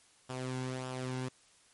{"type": "tone with flanger", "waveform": "sawtooth", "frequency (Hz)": 128.5, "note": "C3", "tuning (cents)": -31, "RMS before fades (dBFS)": -38, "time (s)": [0.29, 1.29], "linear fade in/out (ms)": 10, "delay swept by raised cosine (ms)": [0.47, 1.67], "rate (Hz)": 1.7, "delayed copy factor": -0.55, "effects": ["white hiss -64 dBFS RMS until 1.73 s", "MP3 48 kbps"]}